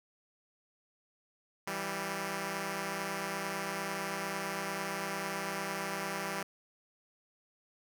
5% pulse tone pair together, 164.82 / 196 Hz, E3 / G3, 0 / 0 cents, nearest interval minor third, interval 300 cents, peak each -28 / -25 dBFS, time 1.67-6.43 s, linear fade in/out 5 ms, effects none

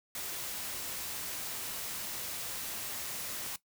white noise, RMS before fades -39 dBFS, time 0.15-3.56 s, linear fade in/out 2 ms, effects noise-tail reverb RT60 0.1 s tail -17 dB re dry

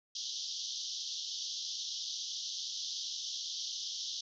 white band-pass noise, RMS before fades -40 dBFS, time 0.15-4.21 s, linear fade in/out 5 ms, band 3100 to 6200 Hz, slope 96 dB/octave, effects none

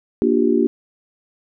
sine chord, G minor seventh, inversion first, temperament just, 235.2 / 294 / 352.8 / 392 Hz, Bb3 / D4 / F4 / G4, +16 / +2 / +18 / 0 cents, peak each -19 dBFS, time 0.22-0.67 s, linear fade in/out 0 ms, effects none

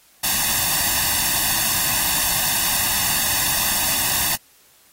white noise with comb filter, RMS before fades -20 dBFS, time 0.23-4.36 s, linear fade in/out 10 ms, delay 1.1 ms, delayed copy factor +0.85, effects white hiss -54 dBFS RMS until 4.92 s + AAC 48 kbps

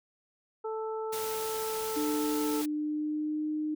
harmonic tone, 440 Hz, A4, in tune, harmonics 1 / 2 / 3, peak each -33 / -39 / -43 dBFS, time 0.64-2.62 s, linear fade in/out 10 ms
white noise, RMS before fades -39 dBFS, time 1.12-2.66 s, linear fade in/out 10 ms
sine tone with pitch glide, 300 to 305.8 Hz, D4 to D#4, +37 to -30 cents, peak -29 dBFS, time 1.96-3.75 s, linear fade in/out 10 ms, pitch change +33 cents, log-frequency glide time 2.63-3.48 s
effects none

